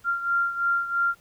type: beating tone pair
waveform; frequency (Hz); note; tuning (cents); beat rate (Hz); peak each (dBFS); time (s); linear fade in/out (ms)
sine; 1386 / 1389; F6 / F6; -14 / -10; 3; -23 / -28; 0.04-1.15; 50
effects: pink hiss -58 dBFS RMS until 1.2 s